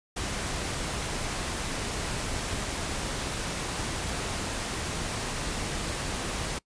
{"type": "noise", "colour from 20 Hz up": "pink", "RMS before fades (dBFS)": -32, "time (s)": [0.16, 6.59], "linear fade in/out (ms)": 10, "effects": ["noise-tail reverb RT60 0.1 s tail -23 dB re dry", "resampled to 22050 Hz"]}